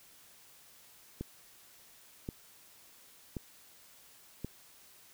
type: click train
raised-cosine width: 3 ms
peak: -24 dBFS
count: 4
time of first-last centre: 1.21-4.446 s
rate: 0.927 Hz
effects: white hiss -59 dBFS RMS until 5.13 s